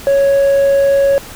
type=tone with hard clipping; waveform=triangle; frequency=554.4 Hz; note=C#5; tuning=in tune; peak=-7 dBFS; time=0.07-1.18 s; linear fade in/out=0 ms; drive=1 dB; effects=pink hiss -32 dBFS RMS until 1.35 s